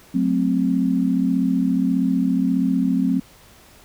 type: chord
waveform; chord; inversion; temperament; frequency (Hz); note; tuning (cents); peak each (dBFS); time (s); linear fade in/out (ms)
sine; F# diminished; none; equal; 185 / 220 / 261.6; F#3 / A3 / C4; 0 / 0 / 0; -21 / -24 / -19; 0.14-3.2; 10
effects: pink hiss -49 dBFS RMS until 3.84 s